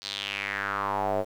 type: tone with band-pass filter sweep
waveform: square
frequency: 49.91 Hz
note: G1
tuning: 32 cents sharp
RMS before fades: -30 dBFS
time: 0.01-1.25 s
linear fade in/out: 50 ms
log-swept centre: 4600 to 550 Hz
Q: 4
effects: 9-bit